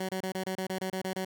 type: tone bursts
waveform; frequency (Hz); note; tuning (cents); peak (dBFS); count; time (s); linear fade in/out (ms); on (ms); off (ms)
15% pulse; 188.1; F#3; +29; -25; 11; 0-1.249; 5; 89; 27
effects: none